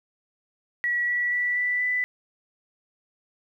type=tone with pitch steps; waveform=sine; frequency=1931 / 1945.6 / 1960.2 / 1975 / 1989.9 Hz; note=B6 / B6 / B6 / B6 / B6; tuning=-39 / -26 / -13 / 0 / +13 cents; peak=-22 dBFS; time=0.84-2.04 s; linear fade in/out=0 ms; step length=240 ms; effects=10-bit